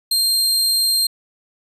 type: tone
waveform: sawtooth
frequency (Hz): 4186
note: C8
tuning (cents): 0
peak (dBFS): -12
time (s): 0.11-1.07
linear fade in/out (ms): 5
effects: resampled to 32000 Hz